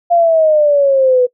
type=exponential sweep; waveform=sine; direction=down; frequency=698.5 to 491.6 Hz; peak=-7 dBFS; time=0.1-1.27 s; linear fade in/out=20 ms; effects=noise-tail reverb RT60 0.1 s tail -22 dB re dry